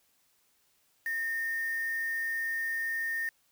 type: tone with quantisation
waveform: sine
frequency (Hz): 1829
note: A#6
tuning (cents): -33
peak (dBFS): -30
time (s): 1.06-3.29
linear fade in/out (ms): 2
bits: 7
effects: white hiss -70 dBFS RMS until 3.51 s